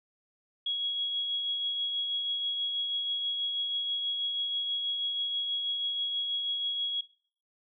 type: tone with tremolo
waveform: sine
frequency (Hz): 3322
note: G#7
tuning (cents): 0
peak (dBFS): -27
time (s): 0.66-7.01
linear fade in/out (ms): 5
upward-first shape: triangle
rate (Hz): 6.2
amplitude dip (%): 35
effects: noise-tail reverb RT60 0.5 s tail -18 dB re dry